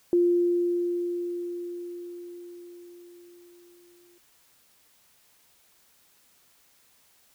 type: tone with exponential decay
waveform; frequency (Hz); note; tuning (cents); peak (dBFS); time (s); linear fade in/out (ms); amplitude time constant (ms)
sine; 349.5; F4; +1; -17; 0.13-4.18; 1; 880
effects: white hiss -62 dBFS RMS until 7.34 s